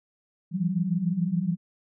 sine tone cluster, 165.3 / 172.3 / 191.7 Hz, E3 / F3 / G3, +5 / -23 / -38 cents, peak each -30 / -27 / -27 dBFS, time 0.51-1.57 s, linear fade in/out 50 ms, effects none

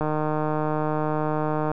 click train, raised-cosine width 1 ms, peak -12 dBFS, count 262, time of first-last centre 0.01-1.716 s, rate 153 Hz, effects none

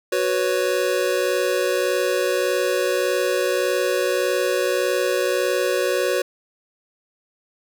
square chord, F# suspended fourth, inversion none, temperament just, 370 / 493.3 / 555 Hz, F#4 / B4 / C#5, 0 / -2 / +2 cents, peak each -24 dBFS, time 0.12-6.22 s, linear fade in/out 5 ms, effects none

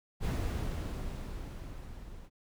brown noise with level ramp, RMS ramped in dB -30 to -49 dBFS, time 0.2-2.3 s, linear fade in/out 50 ms, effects none

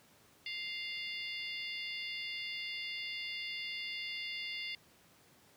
harmonic tone with a mistuned harmonic, 698.5 Hz, F5, in tune, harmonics 3 / 4 / 5 / 6 / 7, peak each -42 / -44 / -46 / -48 / -49 dBFS, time 0.46-4.75 s, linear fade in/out 2 ms, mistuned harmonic 6, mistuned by +99 cents, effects pink hiss -64 dBFS RMS until 5.56 s + high-pass 100 Hz 12 dB/octave

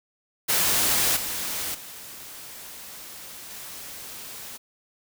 white noise with level steps, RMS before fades -22 / -30 / -41 / -39 dBFS, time 0.48-4.58 s, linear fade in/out 20 ms, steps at 1.16 / 1.74 / 3.5 s, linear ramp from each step 10 ms, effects none

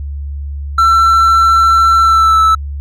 triangle tone with pitch glide, 1343 to 1312.3 Hz, E6 to E6, +32 to -8 cents, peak -4 dBFS, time 0.78-2.55 s, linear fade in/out 5 ms, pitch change -40 cents, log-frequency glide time 2-2.41 s, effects added 71 Hz sine -19 dBFS peak until 2.8 s

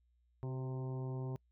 harmonic tone with a mistuned harmonic, 130.81 Hz, C3, in tune, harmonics 1 / 2 / 3 / 4 / 5 / 6 / 7 / 8, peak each -38 / -49 / -47 / -56 / -56 / -59 / -56 / -62 dBFS, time 0.43-1.36 s, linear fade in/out 0 ms, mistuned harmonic 3, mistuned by -29 cents, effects noise-tail reverb RT60 0.1 s tail -26 dB re dry + added 60 Hz sine -70 dBFS peak until 1.51 s

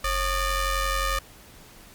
sawtooth ring-modulated tone, 587.3 Hz, D5, in tune, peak -16 dBFS, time 0.04-1.19 s, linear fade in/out 5 ms, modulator 633 Hz, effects pink hiss -49 dBFS RMS until 1.94 s + MP3 96 kbps

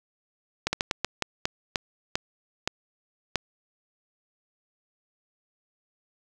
slowing click train, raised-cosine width 0.2 ms, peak -7 dBFS, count 11, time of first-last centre 0.67-3.357 s, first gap 60 ms, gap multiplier 1.31, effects none

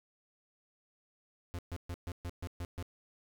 45% pulse tone bursts, 87.31 Hz, F2, in tune, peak -37 dBFS, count 8, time 1.54-2.826 s, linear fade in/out 0 ms, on 47 ms, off 130 ms, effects none

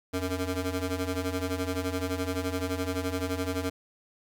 20% pulse ring-modulated tone, 183.7 Hz, F#3, 12 cents flat, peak -21 dBFS, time 0.13-3.7 s, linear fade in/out 10 ms, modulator 97.7 Hz, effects none

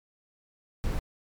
brown noise, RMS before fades -28 dBFS, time 0.84-0.99 s, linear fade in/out 0 ms, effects MP3 96 kbps

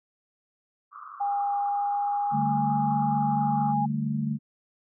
white band-pass noise, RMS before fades -43 dBFS, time 0.91-3.75 s, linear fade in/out 50 ms, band 1100 to 1300 Hz, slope 96 dB/octave
sine tone with pitch glide, 808 to 822.6 Hz, G#5 to G#5, -48 to -17 cents, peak -24 dBFS, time 1.2-3.86 s, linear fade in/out 10 ms, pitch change +31 cents, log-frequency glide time 1.38-2.75 s
sine chord, D suspended fourth, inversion none, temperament just, 146.83 / 195.78 / 220.2 Hz, D3 / G3 / A3, 0 / -2 / +2 cents, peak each -29 / -33 / -28 dBFS, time 2.31-4.39 s, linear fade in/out 50 ms
effects none

